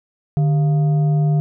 sine tone with frequency modulation, 149.9 Hz, D3, 36 cents sharp, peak -13 dBFS, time 0.37-1.4 s, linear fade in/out 0 ms, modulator 544 Hz, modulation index 0.26, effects none

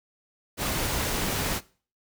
pink noise, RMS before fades -28 dBFS, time 0.57-1.61 s, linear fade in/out 50 ms, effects noise-tail reverb RT60 0.4 s tail -20 dB re dry

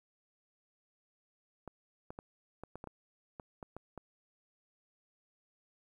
clicks, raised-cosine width 1 ms, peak -30 dBFS, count 11, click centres 1.677 / 2.105 / 2.189 / 2.636 / 2.756 / 2.841 / 2.873 / 3.398 / 3.628 / 3.766 / 3.977 s, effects 11-bit

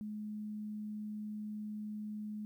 sine tone, 211.7 Hz, G#3, 33 cents sharp, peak -39 dBFS, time 0.01-2.45 s, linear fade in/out 0 ms, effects 12-bit

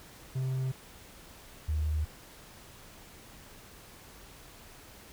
triangle / sine tone pair in turn, 130.81 / 76.64 Hz, C3 / D#2, 0 / -26 cents, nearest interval major sixth, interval 926 cents, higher first, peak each -27 dBFS, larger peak neither, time 0.35-0.72 / 1.68-2.05 s, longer neither, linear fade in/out 10 ms, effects pink hiss -52 dBFS RMS until 5.12 s

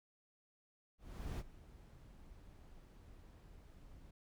brown noise with ADSR envelope, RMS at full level -40 dBFS, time 0.98-4.11 s, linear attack 410 ms, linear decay 37 ms, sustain -18 dB, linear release 6 ms, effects none

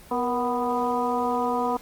harmonic tone with a mistuned harmonic, 247.2 Hz, B3, 2 cents sharp, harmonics 1 / 2 / 3 / 4 / 5, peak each -29 / -28 / -28 / -27 / -33 dBFS, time 0.11-1.77 s, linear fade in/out 5 ms, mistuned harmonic 2, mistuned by -62 cents, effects pink hiss -48 dBFS RMS until 1.81 s + Opus 24 kbps

